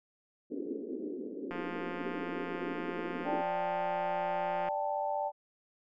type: band-pass noise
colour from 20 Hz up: pink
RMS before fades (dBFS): -39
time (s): 0.5-3.42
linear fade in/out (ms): 20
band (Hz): 250 to 440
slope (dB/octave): 48
type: click train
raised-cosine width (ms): 0.5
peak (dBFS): -26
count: 560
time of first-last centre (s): 1.51-4.686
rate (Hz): 176
type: chord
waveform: sine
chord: D suspended fourth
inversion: none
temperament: equal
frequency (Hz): 587.3 / 784 / 880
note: D5 / G5 / A5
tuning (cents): 0 / 0 / 0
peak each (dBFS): -35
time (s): 3.24-5.32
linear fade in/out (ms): 50
effects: none